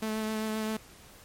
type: tone with vibrato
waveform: sawtooth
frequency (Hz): 217.7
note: A3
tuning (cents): -18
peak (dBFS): -26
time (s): 0.02-0.77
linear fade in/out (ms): 5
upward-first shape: sine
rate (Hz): 7.6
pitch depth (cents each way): 14
effects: pink hiss -53 dBFS RMS until 1.24 s + MP3 64 kbps